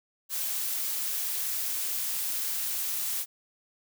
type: noise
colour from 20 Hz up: blue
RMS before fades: -31 dBFS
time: 0.29-3.26 s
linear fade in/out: 50 ms
effects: none